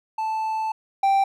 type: tone pair in turn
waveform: triangle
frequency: 878 / 783.9 Hz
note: A5 / G5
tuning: -4 / 0 cents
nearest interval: major second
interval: 196 cents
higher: first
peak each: -21 / -14 dBFS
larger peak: second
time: 0.18-0.72 / 1.03-1.24 s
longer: first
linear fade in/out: 5 ms
effects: none